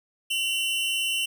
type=tone pair together; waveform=45% pulse; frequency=2754 / 3017 Hz; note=F7 / F#7; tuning=-25 / +33 cents; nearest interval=major second; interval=158 cents; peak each=-27 dBFS; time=0.3-1.26 s; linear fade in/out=10 ms; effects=none